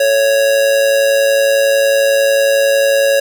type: tone with amplitude modulation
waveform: square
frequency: 554.4 Hz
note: C#5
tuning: in tune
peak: -8 dBFS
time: 0-3.2 s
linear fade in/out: 5 ms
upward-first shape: sine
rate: 111 Hz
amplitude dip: 45%
effects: none